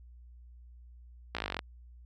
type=slowing click train; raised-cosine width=0.3 ms; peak=-17 dBFS; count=13; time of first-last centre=1.35-1.591 s; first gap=17 ms; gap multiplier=1.03; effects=added 60 Hz sine -50 dBFS peak until 2.05 s